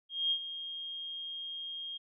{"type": "tone with ADSR envelope", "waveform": "sine", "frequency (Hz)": 3234, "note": "G#7", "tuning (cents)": -47, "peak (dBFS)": -26, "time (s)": [0.09, 1.98], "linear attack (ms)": 220, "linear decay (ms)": 74, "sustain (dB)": -12, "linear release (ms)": 15, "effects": []}